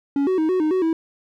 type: tone with pitch steps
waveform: triangle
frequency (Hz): 280.6 / 374 / 315.2 / 370.1 / 309.5 / 373.3 / 324.8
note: C#4 / F#4 / D#4 / F#4 / D#4 / F#4 / E4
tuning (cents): +21 / +19 / +23 / 0 / -9 / +15 / -26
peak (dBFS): -15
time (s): 0.16-0.93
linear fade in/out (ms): 2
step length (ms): 110
effects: none